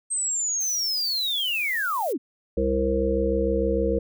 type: linear sweep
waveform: sine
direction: down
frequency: 8372 to 212.6 Hz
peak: -23 dBFS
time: 0.1-2.18 s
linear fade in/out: 20 ms
type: noise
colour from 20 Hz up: violet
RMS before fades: -38 dBFS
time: 0.6-2.13 s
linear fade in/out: 10 ms
type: harmonic tone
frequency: 66.6 Hz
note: C2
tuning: 31 cents sharp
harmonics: 1 / 3 / 5 / 7 / 8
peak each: -27 / -29 / -28 / -24 / -28 dBFS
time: 2.57-3.99 s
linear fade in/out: 5 ms
effects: none